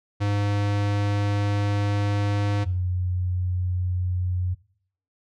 square / sine tone pair in turn, 102.1 / 90.48 Hz, G#2 / F#2, -29 / -38 cents, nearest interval major second, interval 209 cents, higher first, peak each -22 dBFS, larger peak neither, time 0.2-2.65 / 2.65-4.55 s, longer first, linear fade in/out 20 ms, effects noise-tail reverb RT60 0.6 s tail -20 dB re dry + low-pass 5000 Hz 12 dB/octave

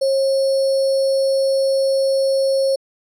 sine tone with sample-and-hold, 540 Hz, C#5, 45 cents flat, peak -14 dBFS, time 0.01-2.76 s, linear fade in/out 10 ms, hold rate 4900 Hz, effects low-pass 11000 Hz 12 dB/octave

